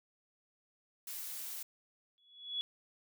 blue noise, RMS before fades -43 dBFS, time 1.07-1.63 s, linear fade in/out 5 ms
sine tone with exponential growth, 3386 Hz, G#7, 33 cents sharp, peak -31 dBFS, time 2.18-2.61 s, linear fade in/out 0 ms, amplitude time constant 92 ms
effects none

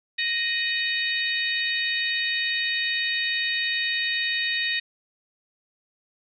harmonic tone with a mistuned harmonic, 622.3 Hz, D#5, in tune, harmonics 3 / 4 / 5 / 6 / 7, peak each -27 / -29 / -35 / -29 / -34 dBFS, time 0.18-4.8 s, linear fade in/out 10 ms, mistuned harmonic 5, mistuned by -73 cents, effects none

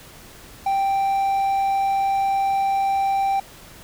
triangle tone, 784 Hz, G5, in tune, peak -16 dBFS, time 0.66-3.4 s, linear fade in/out 5 ms, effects pink hiss -44 dBFS RMS until 3.83 s

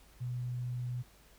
sine tone, 123.47 Hz, B2, in tune, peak -34 dBFS, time 0.2-1.03 s, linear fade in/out 20 ms, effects added 50 Hz sine -60 dBFS peak until 1.38 s + pink hiss -62 dBFS RMS until 1.38 s

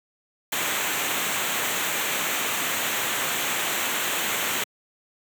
pink noise with comb filter, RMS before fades -26 dBFS, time 0.52-4.64 s, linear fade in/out 5 ms, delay 0.2 ms, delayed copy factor -0.65, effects high-pass 200 Hz 12 dB/octave

